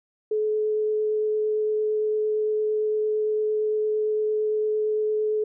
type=tone with vibrato; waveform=sine; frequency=428.4 Hz; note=A4; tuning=46 cents flat; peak=-21 dBFS; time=0.31-5.44 s; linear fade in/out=5 ms; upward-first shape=triangle; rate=8.8 Hz; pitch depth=8 cents each way; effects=none